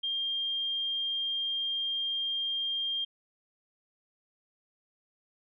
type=tone; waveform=sine; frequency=3203 Hz; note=G7; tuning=37 cents sharp; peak=-29 dBFS; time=0.03-3.05 s; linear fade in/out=10 ms; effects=none